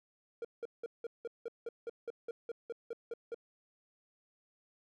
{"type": "tone bursts", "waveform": "triangle", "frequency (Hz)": 466.2, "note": "A#4", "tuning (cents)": 0, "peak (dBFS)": -35, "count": 15, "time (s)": [0.42, 3.345], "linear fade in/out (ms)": 2, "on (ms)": 27, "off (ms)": 180, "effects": []}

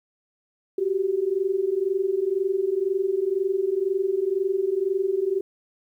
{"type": "tone pair together", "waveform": "sine", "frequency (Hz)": [370.7, 392.7], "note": ["F#4", "G4"], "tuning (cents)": [3, 3], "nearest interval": "minor second", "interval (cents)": 100, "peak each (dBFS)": [-25, -23], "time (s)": [0.78, 5.41], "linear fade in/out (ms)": 5, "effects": ["10-bit"]}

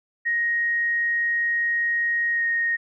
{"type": "tone with pitch glide", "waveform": "sine", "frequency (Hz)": [1875, 1861], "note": ["A#6", "A#6"], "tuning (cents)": [10, -3], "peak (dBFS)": -20, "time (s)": [0.25, 2.77], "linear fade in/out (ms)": 20, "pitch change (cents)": -13, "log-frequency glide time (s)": [2.32, 2.44], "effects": []}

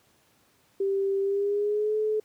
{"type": "tone with pitch glide", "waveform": "sine", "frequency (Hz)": [392, 430], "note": ["G4", "A4"], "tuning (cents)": [0, -40], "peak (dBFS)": -23, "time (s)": [0.8, 2.2], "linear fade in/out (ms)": 5, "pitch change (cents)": 160, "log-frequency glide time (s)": [1.21, 1.96], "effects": ["pink hiss -64 dBFS RMS until 2.24 s", "high-pass 100 Hz 12 dB/octave"]}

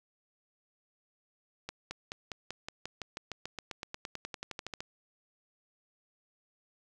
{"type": "accelerating click train", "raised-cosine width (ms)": 0.2, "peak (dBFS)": -21, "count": 25, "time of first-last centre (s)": [1.69, 4.805], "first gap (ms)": 220, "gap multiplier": 0.95, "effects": []}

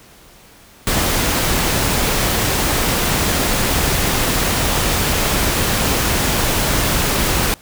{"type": "noise", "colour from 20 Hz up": "pink", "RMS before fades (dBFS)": -17, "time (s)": [0.87, 7.54], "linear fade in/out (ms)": 0, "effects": ["pink hiss -45 dBFS RMS until 7.61 s"]}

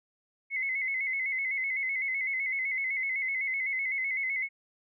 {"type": "tone with vibrato", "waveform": "sine", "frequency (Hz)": 2119, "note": "C7", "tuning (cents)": 21, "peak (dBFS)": -28, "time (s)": [0.5, 4.49], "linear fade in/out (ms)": 50, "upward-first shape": "square", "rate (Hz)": 7.9, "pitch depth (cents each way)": 60, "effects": []}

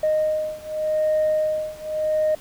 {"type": "beating tone pair", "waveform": "sine", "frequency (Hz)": [618, 618.86], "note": ["D#5", "D#5"], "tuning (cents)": [-12, -9], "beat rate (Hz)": 0.86, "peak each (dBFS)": [-21, -22], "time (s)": [0.03, 2.35], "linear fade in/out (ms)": 5, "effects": ["tanh soft clip ceiling -14 dBFS", "pink hiss -46 dBFS RMS until 2.4 s"]}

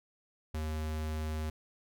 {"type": "tone", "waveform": "square", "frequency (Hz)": 77.78, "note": "D#2", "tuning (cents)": 0, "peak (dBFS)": -34, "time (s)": [0.54, 1.5], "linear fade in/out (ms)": 5, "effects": []}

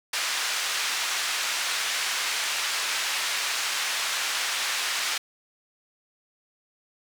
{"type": "band-pass noise", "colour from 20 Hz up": "pink", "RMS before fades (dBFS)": -28, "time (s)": [0.13, 5.18], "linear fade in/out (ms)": 5, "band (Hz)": [1500, 7400], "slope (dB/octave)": 12, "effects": []}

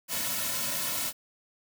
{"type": "noise with comb filter", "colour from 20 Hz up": "white", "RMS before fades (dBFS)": -31, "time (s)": [0.08, 1.13], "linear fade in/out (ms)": 50, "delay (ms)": 2.5, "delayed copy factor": -0.9, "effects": []}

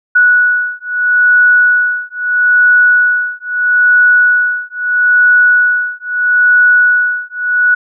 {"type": "beating tone pair", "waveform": "sine", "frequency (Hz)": [1470, 1470.77], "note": ["F#6", "F#6"], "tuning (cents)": [-12, -11], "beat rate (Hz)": 0.77, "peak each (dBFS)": -10, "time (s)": [0.15, 7.75], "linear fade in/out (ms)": 10, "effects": []}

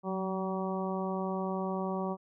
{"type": "harmonic tone with a mistuned harmonic", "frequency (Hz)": 190, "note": "F#3", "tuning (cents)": 46, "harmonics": [1, 2, 3, 4, 5, 6], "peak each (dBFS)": [-34, -37, -39, -40, -41, -42], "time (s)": [0.03, 2.17], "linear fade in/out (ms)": 50, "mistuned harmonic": 1, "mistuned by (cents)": -31, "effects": []}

